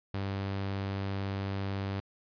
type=tone; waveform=sawtooth; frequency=98 Hz; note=G2; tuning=in tune; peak=-28 dBFS; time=0.14-2 s; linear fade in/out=0 ms; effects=resampled to 11025 Hz